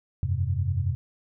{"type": "chord", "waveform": "sine", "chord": "F suspended second", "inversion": "none", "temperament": "equal", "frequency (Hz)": [87.31, 98, 130.81], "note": ["F2", "G2", "C3"], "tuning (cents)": [0, 0, 0], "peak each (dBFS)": [-27, -27, -29], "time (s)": [0.23, 0.95], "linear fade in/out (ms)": 0, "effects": []}